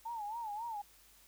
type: tone with vibrato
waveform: sine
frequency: 880 Hz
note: A5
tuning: in tune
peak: -38 dBFS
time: 0.05-0.82 s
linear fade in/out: 10 ms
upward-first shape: sine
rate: 3.7 Hz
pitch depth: 130 cents each way
effects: added 50 Hz sine -70 dBFS peak until 1.27 s + white hiss -63 dBFS RMS until 1.27 s